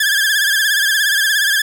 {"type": "tone with vibrato", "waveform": "sawtooth", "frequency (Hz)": 1661.2, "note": "G#6", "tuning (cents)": 0, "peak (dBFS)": -9, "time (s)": [0, 1.62], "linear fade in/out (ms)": 5, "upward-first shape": "sine", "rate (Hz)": 17, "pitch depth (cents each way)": 88, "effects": []}